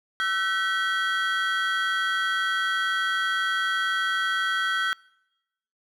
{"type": "tone cluster", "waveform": "triangle", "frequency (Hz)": [1328, 1516, 1934, 3263], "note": ["E6", "F#6", "B6", "G#7"], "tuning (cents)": [12, 42, -37, -31], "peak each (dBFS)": [-27, -24, -30, -30], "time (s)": [0.2, 4.93], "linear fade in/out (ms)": 0, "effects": ["noise-tail reverb RT60 0.9 s tail -25 dB re dry"]}